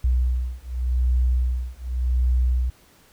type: beating tone pair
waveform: sine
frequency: 61.74 / 62.61 Hz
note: B1 / B1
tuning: 0 / +24 cents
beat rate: 0.87 Hz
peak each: -22 dBFS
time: 0.04-2.7 s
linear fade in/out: 5 ms
effects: pink hiss -55 dBFS RMS until 3.12 s